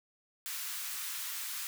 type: high-pass noise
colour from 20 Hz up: white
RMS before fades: -39 dBFS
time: 0.46-1.67 s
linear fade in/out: 0 ms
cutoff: 1100 Hz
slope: 24 dB/octave
effects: none